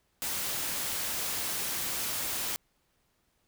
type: noise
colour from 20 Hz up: white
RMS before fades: -33 dBFS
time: 0.22-2.56 s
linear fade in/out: 0 ms
effects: pink hiss -73 dBFS RMS until 3.47 s